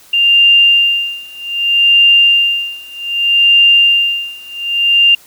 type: tone with tremolo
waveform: sine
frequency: 2794 Hz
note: F7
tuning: in tune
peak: -4 dBFS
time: 0.13-5.15 s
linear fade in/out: 5 ms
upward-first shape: sine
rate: 0.64 Hz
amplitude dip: 95%
effects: white hiss -43 dBFS RMS until 5.26 s